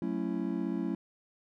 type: chord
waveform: triangle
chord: F# minor seventh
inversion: none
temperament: just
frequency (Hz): 185 / 222 / 277.5 / 333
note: F#3 / A3 / C#4 / E4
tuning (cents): 0 / +16 / +2 / +18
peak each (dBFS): -34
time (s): 0.02-0.95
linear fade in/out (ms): 2
effects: none